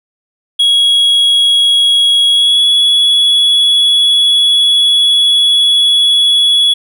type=tone with pitch glide; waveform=triangle; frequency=3322 to 3378 Hz; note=G#7 to G#7; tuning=0 to +29 cents; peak=-5 dBFS; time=0.59-6.74 s; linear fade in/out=10 ms; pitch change=+29 cents; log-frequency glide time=2.3-2.63 s; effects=none